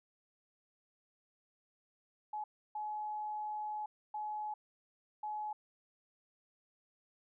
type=tone bursts at uneven times; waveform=sine; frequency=848 Hz; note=G#5; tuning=36 cents sharp; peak=-37 dBFS; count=4; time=2.33-2.44 / 2.75-3.86 / 4.14-4.54 / 5.23-5.53 s; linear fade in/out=5 ms; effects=none